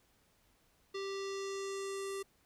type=tone with low-pass filter sweep; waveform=square; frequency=391.8 Hz; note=G4; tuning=1 cent flat; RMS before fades=-40 dBFS; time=0.94-2.23 s; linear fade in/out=10 ms; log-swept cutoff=4500 to 10000 Hz; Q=2.2; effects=pink hiss -71 dBFS RMS until 2.45 s